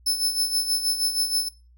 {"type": "tone with tremolo", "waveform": "sawtooth", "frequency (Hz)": 5260, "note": "E8", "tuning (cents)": -5, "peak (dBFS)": -16, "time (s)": [0.06, 1.49], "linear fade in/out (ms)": 10, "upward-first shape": "sine", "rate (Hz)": 6.3, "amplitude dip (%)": 65, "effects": ["noise-tail reverb RT60 0.3 s tail -20 dB re dry", "added 60 Hz sine -51 dBFS peak until 1.77 s"]}